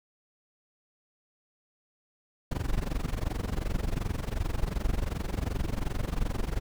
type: noise with amplitude modulation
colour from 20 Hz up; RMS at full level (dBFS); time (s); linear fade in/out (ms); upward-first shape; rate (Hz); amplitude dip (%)
brown; -26; 2.51-6.6; 5; sine; 22.7; 90
effects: none